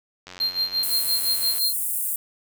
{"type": "click train", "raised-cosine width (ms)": 0.2, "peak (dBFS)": -22, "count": 121, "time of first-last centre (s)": [0.27, 1.583], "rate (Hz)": 91.4}
{"type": "tone with tremolo", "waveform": "triangle", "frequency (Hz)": 4186, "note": "C8", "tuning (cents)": 0, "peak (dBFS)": -18, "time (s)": [0.4, 1.73], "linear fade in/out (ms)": 5, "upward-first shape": "sine", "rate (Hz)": 5.8, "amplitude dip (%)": 85}
{"type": "high-pass noise", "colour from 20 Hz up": "pink", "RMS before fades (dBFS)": -26, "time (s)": [0.83, 2.16], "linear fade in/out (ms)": 2, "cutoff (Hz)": 8700, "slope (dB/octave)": 48}
{"effects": []}